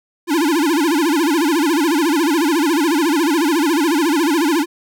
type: tone with vibrato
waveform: square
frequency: 312.8 Hz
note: D#4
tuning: 9 cents sharp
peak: -14 dBFS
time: 0.27-4.66 s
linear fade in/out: 50 ms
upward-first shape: sine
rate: 14 Hz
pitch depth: 200 cents each way
effects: none